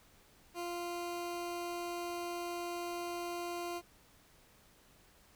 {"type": "tone", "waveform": "20% pulse", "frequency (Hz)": 347.7, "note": "F4", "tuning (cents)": -8, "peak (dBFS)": -33, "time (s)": [0.54, 3.82], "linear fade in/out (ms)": 50, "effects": ["pink hiss -64 dBFS RMS until 5.35 s"]}